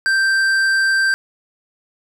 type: tone with tanh clipping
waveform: sine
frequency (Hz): 1568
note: G6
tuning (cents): 0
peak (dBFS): -15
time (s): 0.06-1.14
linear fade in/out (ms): 0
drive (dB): 11
effects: none